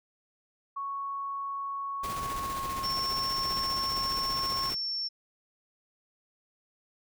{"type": "tone with pitch glide", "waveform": "sine", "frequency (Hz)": [1108.7, 1080.3], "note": ["C#6", "C#6"], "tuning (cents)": [0, -45], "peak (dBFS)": -32, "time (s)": [0.76, 4.7], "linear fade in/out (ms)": 10, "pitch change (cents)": -45, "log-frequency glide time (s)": [2.2, 2.82]}
{"type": "noise with tremolo", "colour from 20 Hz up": "pink", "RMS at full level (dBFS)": -38, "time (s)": [2.03, 4.75], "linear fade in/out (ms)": 10, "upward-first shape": "square", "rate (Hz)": 15, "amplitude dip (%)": 35}
{"type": "tone", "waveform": "sine", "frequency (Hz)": 5430, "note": "F8", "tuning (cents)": -50, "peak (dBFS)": -30, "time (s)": [2.83, 5.09], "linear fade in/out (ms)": 20}
{"effects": []}